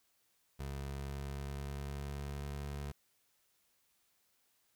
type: tone with pitch glide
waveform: 25% pulse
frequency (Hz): 69.2 to 71.35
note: C#2 to D2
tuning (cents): -2 to -49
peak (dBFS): -36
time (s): 0.59-2.92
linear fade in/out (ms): 10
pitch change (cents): +53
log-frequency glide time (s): 0.95-2.68
effects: white hiss -75 dBFS RMS until 4.75 s